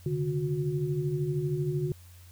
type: tone cluster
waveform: sine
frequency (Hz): 135 / 147.9 / 362.6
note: C#3 / D3 / F#4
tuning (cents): -45 / +13 / -35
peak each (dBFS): -34 / -29 / -32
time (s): 0.06-1.92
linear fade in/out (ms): 2
effects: added 88 Hz sine -49 dBFS peak until 2.31 s + white hiss -58 dBFS RMS until 2.31 s